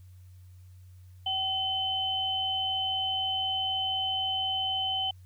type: tone pair together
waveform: sine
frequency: 763 / 3052 Hz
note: G5 / G7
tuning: -47 / -47 cents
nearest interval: 2 octaves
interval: 2400 cents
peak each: -33 / -28 dBFS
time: 1.26-5.11 s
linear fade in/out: 5 ms
effects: added 91 Hz sine -48 dBFS peak until 5.25 s + white hiss -69 dBFS RMS until 5.25 s